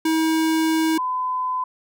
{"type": "tone pair in turn", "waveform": ["square", "sine"], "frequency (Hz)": [320, 1012.4], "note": ["D#4", "B5"], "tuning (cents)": [49, 43], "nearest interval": "octave + minor sixth", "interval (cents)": 1994, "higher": "second", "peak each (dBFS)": [-18, -21], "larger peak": "first", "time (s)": [[0.05, 0.98], [0.98, 1.64]], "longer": "first", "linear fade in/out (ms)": 5, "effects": []}